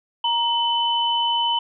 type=tone pair together; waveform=sine; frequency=938 / 3019 Hz; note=A#5 / F#7; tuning=+11 / +34 cents; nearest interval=octave + minor sixth; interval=2023 cents; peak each=-21 / -21 dBFS; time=0.24-1.59 s; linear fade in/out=5 ms; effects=none